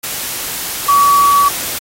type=tone in noise; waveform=sine; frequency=1137 Hz; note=C#6; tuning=44 cents sharp; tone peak=-7 dBFS; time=0.88-1.49 s; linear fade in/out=10 ms; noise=white; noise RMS=-21 dBFS; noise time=0.03-1.79 s; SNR=+11 dB; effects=AAC 48 kbps